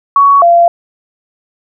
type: tone pair in turn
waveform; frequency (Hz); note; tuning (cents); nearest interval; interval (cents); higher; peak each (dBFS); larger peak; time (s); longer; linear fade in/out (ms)
sine; 1120 / 687; C#6 / F5; +18 / -29; minor sixth; 847; first; -3; neither; 0.16-0.42 / 0.42-0.68; neither; 2
effects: none